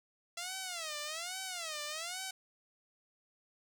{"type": "tone with vibrato", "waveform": "5% pulse", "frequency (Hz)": 672, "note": "E5", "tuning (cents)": 33, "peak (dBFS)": -27, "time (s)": [0.37, 2.31], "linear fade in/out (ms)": 5, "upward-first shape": "sine", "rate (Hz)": 1.2, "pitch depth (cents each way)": 220, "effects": []}